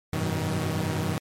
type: tone cluster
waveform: sawtooth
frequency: 92.7 / 102 / 122.6 / 157.9 / 189.1 Hz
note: F#2 / G#2 / B2 / D#3 / F#3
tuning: +4 / -31 / -12 / +26 / +38 cents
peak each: -28 / -30 / -29 / -25 / -31 dBFS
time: 0.13-1.18 s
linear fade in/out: 0 ms
effects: MP3 64 kbps